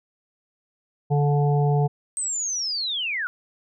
harmonic tone, 144.9 Hz, D3, 23 cents flat, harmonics 1 / 3 / 5 / 6, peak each -18 / -26 / -28 / -34 dBFS, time 1.1-1.88 s, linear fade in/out 20 ms
sine linear sweep, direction down, 8370 to 1385 Hz, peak -24 dBFS, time 2.17-3.27 s, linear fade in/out 0 ms
effects none

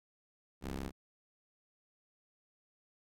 15% pulse ring-modulated tone, 67.5 Hz, C#2, 45 cents flat, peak -29 dBFS, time 0.61-0.92 s, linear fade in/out 50 ms, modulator 122 Hz, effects AAC 64 kbps

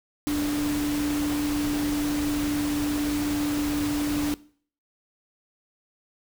sine tone in noise, 293.7 Hz, D4, in tune, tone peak -23 dBFS, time 0.27-4.34 s, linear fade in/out 0 ms, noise pink, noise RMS -33 dBFS, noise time 0.27-4.34 s, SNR +7 dB, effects noise-tail reverb RT60 0.5 s tail -20 dB re dry

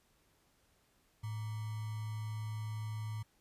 sine tone with sample-and-hold, 108.5 Hz, A2, 24 cents flat, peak -37 dBFS, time 1.23-3.23 s, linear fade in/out 10 ms, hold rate 1050 Hz, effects pink hiss -72 dBFS RMS until 3.4 s + resampled to 32000 Hz

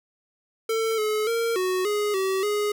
square tone with pitch steps, 447.8 / 428.2 / 461.3 / 369.9 / 416.3 / 382.3 / 416.1 Hz, A4 / A4 / A#4 / F#4 / G#4 / G4 / G#4, +30 / -47 / -18 / 0 / +4 / -43 / +3 cents, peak -23 dBFS, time 0.69-2.72 s, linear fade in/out 5 ms, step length 290 ms, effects none

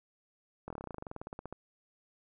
slowing click train, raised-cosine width 1 ms, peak -27 dBFS, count 21, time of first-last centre 0.68-1.526 s, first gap 23 ms, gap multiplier 1.06, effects none

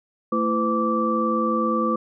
sine tone cluster, 223.5 / 334.1 / 506 / 1164 Hz, A3 / E4 / B4 / D6, +27 / +23 / +42 / -16 cents, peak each -24 / -27 / -26 / -23 dBFS, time 0.32-1.96 s, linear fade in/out 5 ms, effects none

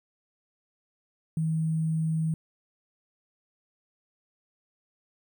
sine tone with sample-and-hold, 160 Hz, D#3, 49 cents sharp, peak -24 dBFS, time 1.37-2.34 s, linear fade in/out 2 ms, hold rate 8820 Hz, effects none

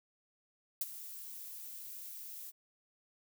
violet noise with ADSR envelope, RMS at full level -32 dBFS, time 0.81-2.52 s, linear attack 4 ms, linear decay 30 ms, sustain -15 dB, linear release 31 ms, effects none

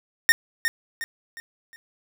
45% pulse tone with echo, 1833 Hz, A#6, 30 cents flat, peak -12 dBFS, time 0.29-0.32 s, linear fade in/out 0 ms, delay 360 ms, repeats 4, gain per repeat -8 dB, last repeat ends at 1.76 s, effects none

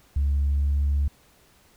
sine tone with pitch glide, 70.6 to 71.17 Hz, C#2 to C#2, +32 to +46 cents, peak -18 dBFS, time 0.16-1.08 s, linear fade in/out 5 ms, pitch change +14 cents, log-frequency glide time 0.46-0.74 s, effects tanh soft clip ceiling -17 dBFS + pink hiss -58 dBFS RMS until 1.76 s

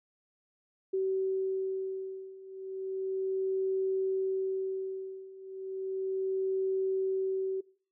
sine beating tone pair, 381.4 / 381.74 Hz, G4 / G4, -47 / -46 cents, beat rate 0.34 Hz, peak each -34 / -32 dBFS, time 0.93-7.61 s, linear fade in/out 10 ms, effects noise-tail reverb RT60 0.5 s tail -22 dB re dry

